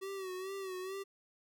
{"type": "tone with vibrato", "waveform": "square", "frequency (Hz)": 380, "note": "F#4", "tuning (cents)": 46, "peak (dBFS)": -40, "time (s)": [0.01, 1.04], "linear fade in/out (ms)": 20, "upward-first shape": "sine", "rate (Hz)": 2.3, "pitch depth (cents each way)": 61, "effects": []}